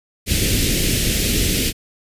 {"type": "band-stop noise", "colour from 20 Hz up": "pink", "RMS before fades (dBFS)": -18, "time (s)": [0.26, 1.73], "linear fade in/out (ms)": 50, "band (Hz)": [440, 2200], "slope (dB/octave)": 24, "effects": ["resampled to 32000 Hz"]}